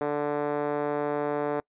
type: tone with band-pass filter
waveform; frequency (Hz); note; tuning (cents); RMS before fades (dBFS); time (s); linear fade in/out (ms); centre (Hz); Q
5% pulse; 146.7; D3; -2; -28; 0.01-1.6; 2; 440; 1.6
effects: noise-tail reverb RT60 0.1 s tail -25 dB re dry + resampled to 8000 Hz